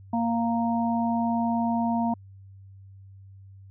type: harmonic tone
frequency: 232.3 Hz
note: A#3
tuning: 6 cents flat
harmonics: 1 / 3 / 4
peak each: -24 / -29 / -30 dBFS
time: 0.13-2.14 s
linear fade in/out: 5 ms
effects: added 97 Hz sine -45 dBFS peak until 3.7 s